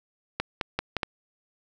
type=clicks; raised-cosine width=0.3 ms; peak=-10 dBFS; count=5; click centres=0.4 / 0.612 / 0.79 / 0.967 / 1.032 s; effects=none